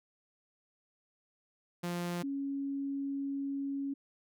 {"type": "tone pair in turn", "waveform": ["sawtooth", "sine"], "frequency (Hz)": [174.61, 277.2], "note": ["F3", "C#4"], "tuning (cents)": [0, 0], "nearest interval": "minor sixth", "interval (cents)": 800, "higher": "second", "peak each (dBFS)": [-30, -33], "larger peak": "first", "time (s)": [[1.83, 2.23], [2.23, 3.94]], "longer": "second", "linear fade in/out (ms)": 10, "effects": []}